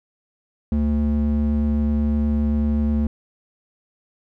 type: ring-modulated tone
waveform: triangle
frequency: 146.83 Hz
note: D3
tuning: in tune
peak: -12 dBFS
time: 0.72-3.07 s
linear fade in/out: 2 ms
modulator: 75.4 Hz
effects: none